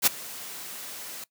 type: noise with ADSR envelope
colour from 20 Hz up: white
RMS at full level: -17 dBFS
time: 0.02-1.24 s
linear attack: 47 ms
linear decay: 13 ms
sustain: -22 dB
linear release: 3 ms
effects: noise-tail reverb RT60 0.1 s tail -20 dB re dry + high-pass 150 Hz 12 dB/octave